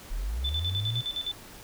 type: linear sweep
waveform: sine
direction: up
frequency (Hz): 33.44 to 123.47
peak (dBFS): -28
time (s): 0.1-1.02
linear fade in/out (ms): 20
type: tone with tremolo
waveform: sine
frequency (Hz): 3518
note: A7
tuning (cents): -1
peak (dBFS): -28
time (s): 0.44-1.32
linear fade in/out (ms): 10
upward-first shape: square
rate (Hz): 9.7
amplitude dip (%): 75
effects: pink hiss -47 dBFS RMS until 1.63 s